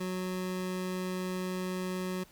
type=tone; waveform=25% pulse; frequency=184.1 Hz; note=F#3; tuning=8 cents flat; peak=-29 dBFS; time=0-2.24 s; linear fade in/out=10 ms; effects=pink hiss -59 dBFS RMS until 2.31 s